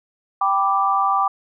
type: chord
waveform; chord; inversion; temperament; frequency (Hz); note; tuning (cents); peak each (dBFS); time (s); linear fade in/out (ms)
sine; G major; none; equal; 784 / 987.8 / 1174.7; G5 / B5 / D6; 0 / 0 / 0; -20 / -24 / -18; 0.41-1.28; 5
effects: none